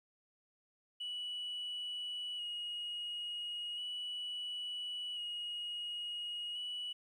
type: tone with vibrato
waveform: sine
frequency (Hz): 2916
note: F#7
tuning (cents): -26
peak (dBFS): -37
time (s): 1-6.93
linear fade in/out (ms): 10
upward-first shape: square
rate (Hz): 0.36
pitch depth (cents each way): 18
effects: tanh soft clip ceiling -36 dBFS + 12-bit